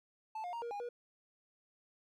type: tone with pitch steps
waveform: triangle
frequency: 876 / 711 / 934 / 472.1 / 816 / 481 Hz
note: A5 / F5 / A#5 / A#4 / G#5 / B4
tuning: -8 / +31 / +3 / +22 / -31 / -46 cents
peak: -37 dBFS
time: 0.35-0.89 s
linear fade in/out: 5 ms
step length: 90 ms
effects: none